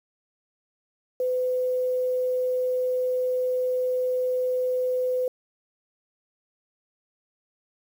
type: tone with quantisation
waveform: sine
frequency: 505 Hz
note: B4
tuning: 39 cents sharp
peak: -22 dBFS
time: 1.2-5.28 s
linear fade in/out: 2 ms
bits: 8
effects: none